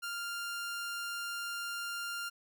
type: tone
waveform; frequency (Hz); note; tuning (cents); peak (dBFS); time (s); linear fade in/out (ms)
sawtooth; 1396.9; F6; 0; -33; 0.02-2.3; 20
effects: none